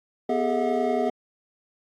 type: tone cluster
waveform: triangle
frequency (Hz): 247.7 / 401.1 / 431.8 / 643 / 721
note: B3 / G4 / A4 / E5 / F#5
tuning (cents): +5 / +40 / -33 / -43 / -45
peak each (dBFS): -26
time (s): 0.29-1.1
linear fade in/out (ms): 5
effects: AAC 48 kbps